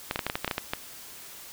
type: clicks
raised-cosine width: 0.3 ms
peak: -11 dBFS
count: 11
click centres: 0.111 / 0.159 / 0.192 / 0.266 / 0.299 / 0.355 / 0.446 / 0.478 / 0.512 / 0.581 / 0.735 s
effects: white hiss -45 dBFS RMS until 1.52 s